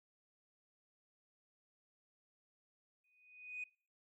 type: tone with exponential growth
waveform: sine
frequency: 2489 Hz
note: D#7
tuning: in tune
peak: -38 dBFS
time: 3.04-3.64 s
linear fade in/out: 5 ms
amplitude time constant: 130 ms
effects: noise-tail reverb RT60 0.4 s tail -22 dB re dry + tanh soft clip ceiling -36 dBFS